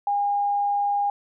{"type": "tone", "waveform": "sine", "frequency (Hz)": 812, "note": "G#5", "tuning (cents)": -39, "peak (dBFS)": -20, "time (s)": [0.07, 1.1], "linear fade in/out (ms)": 2, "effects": []}